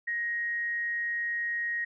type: tone with amplitude modulation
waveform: sine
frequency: 1880 Hz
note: A#6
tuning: 14 cents sharp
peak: -27 dBFS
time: 0.07-1.85 s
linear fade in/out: 10 ms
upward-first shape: sine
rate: 209 Hz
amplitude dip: 30%
effects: none